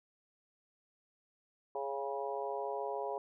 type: harmonic tone with a mistuned harmonic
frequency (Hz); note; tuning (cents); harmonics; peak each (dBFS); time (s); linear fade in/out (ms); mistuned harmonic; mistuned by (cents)
138.59; C#3; 0; 3 / 4 / 5 / 6 / 7; -40 / -41 / -42 / -43 / -43; 1.75-3.18; 2; 6; -28
effects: none